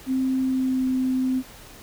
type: tone with pitch glide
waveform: sine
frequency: 261.6 to 258.4 Hz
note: C4 to C4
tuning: 0 to -21 cents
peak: -20 dBFS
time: 0.06-1.43 s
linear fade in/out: 50 ms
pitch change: -21 cents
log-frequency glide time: 0.4-0.89 s
effects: pink hiss -45 dBFS RMS until 1.82 s